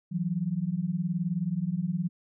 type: beating tone pair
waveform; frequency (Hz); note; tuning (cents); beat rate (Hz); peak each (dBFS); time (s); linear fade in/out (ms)
sine; 163.7 / 182.7; E3 / F#3; -12 / -22; 19; -30 / -29; 0.11-2.09; 20
effects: none